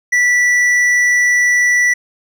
sine tone with hard clipping, 1961 Hz, B6, 13 cents flat, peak -11 dBFS, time 0.12-1.94 s, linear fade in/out 10 ms, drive 6 dB, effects none

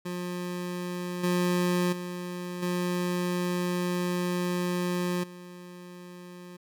25% pulse tone with level steps, 178 Hz, F3, 33 cents sharp, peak -28 / -20 / -30 / -23 / -39 dBFS, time 0.05-6.57 s, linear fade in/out 10 ms, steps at 1.23 / 1.92 / 2.62 / 5.23 s, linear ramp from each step 10 ms, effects none

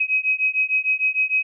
sine beating tone pair, 2533 / 2539.6 Hz, D#7 / D#7, +30 / +35 cents, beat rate 6.6 Hz, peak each -21 / -21 dBFS, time 0-1.43 s, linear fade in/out 10 ms, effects none

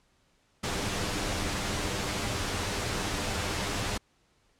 pink noise with comb filter, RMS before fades -31 dBFS, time 0.63-3.98 s, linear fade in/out 10 ms, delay 10 ms, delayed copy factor +0.5, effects pink hiss -68 dBFS RMS until 4.59 s + low-pass 8000 Hz 12 dB/octave

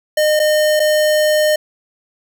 square tone with dropouts, 610 Hz, D#5, 34 cents flat, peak -12 dBFS, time 0.17-1.56 s, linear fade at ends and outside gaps 5 ms, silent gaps 0.394-0.398 / 0.796-0.8 s, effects none

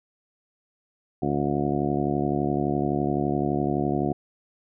harmonic tone, 71.8 Hz, D2, 39 cents flat, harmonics 1 / 2 / 3 / 4 / 5 / 6 / 7 / 8 / 9 / 10, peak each -39 / -29 / -29 / -28 / -28 / -37 / -39 / -40 / -37 / -31 dBFS, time 1.22-4.13 s, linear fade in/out 5 ms, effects none

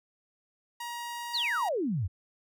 sawtooth tone, 949 Hz, A#5, 31 cents sharp, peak -32 dBFS, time 0.8-1.69 s, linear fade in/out 5 ms
sine exponential sweep, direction down, 4957 to 80.5 Hz, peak -27 dBFS, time 1.33-2.08 s, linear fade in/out 20 ms
effects none

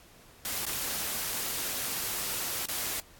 white noise with dropouts, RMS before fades -33 dBFS, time 0.45-3 s, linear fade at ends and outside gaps 1 ms, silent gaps 0.652-0.665 / 2.657-2.685 s, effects pink hiss -56 dBFS RMS until 3.19 s + AAC 64 kbps

